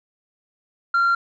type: tone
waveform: sine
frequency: 1380 Hz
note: F6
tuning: 21 cents flat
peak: -13 dBFS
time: 0.94-1.15 s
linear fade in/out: 5 ms
effects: tanh soft clip ceiling -14 dBFS